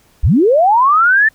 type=linear sweep; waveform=sine; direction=up; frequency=37.39 to 1800 Hz; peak=-7 dBFS; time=0.23-1.29 s; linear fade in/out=10 ms; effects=pink hiss -52 dBFS RMS until 1.34 s